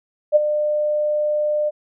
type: tone with ADSR envelope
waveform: sine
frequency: 600 Hz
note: D5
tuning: 37 cents sharp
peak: -7 dBFS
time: 0.32-1.71 s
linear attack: 38 ms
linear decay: 22 ms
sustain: -10 dB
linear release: 30 ms
effects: none